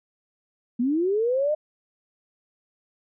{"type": "linear sweep", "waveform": "sine", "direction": "up", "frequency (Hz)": [229.1, 621], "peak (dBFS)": -20, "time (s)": [0.79, 1.55], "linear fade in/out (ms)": 10, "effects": []}